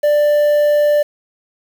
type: tone with quantisation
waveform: triangle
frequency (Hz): 590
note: D5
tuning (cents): +8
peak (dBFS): -8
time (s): 0.03-1.03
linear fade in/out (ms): 10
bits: 6
effects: none